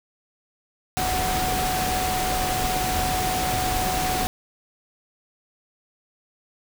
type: tone in noise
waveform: sine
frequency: 741 Hz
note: F#5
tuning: 2 cents sharp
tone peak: -25 dBFS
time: 0.97-4.27 s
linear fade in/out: 0 ms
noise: pink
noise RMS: -26 dBFS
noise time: 0.97-4.27 s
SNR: -2 dB
effects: none